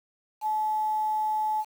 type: tone with quantisation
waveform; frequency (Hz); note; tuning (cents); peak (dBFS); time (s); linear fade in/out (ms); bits
sine; 860; A5; -40; -24; 0.41-1.65; 50; 8
effects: none